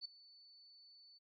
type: tone with ADSR envelope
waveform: sine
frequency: 4488 Hz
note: C#8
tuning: 21 cents sharp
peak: -40 dBFS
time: 0.01-1.19 s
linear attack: 42 ms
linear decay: 5 ms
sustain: -20 dB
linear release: 21 ms
effects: none